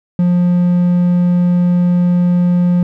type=tone; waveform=triangle; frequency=176.8 Hz; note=F3; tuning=22 cents sharp; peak=-7 dBFS; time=0.19-2.83 s; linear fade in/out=2 ms; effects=none